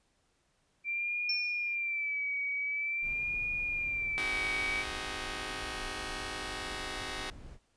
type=tone with vibrato; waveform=sine; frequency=2349 Hz; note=D7; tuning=in tune; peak=-31 dBFS; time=0.84-4.85 s; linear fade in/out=50 ms; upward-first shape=sine; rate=0.47 Hz; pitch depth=65 cents each way
type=tone with exponential decay; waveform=sine; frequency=5410 Hz; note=E8; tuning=44 cents sharp; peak=-28 dBFS; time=1.29-1.75 s; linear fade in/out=5 ms; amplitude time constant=98 ms
type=noise; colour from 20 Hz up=brown; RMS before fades=-47 dBFS; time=3.01-7.59 s; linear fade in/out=50 ms
type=chord; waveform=5% pulse; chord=Ab dominant seventh; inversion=first; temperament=just; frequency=259.6 / 311.5 / 373.8 / 415.3 Hz; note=C4 / Eb4 / Gb4 / Ab4; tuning=-13 / +2 / +18 / 0 cents; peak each=-33 / -32 / -30 / -32 dBFS; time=4.18-7.3 s; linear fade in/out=0 ms
effects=pink hiss -73 dBFS RMS until 7.76 s + resampled to 22050 Hz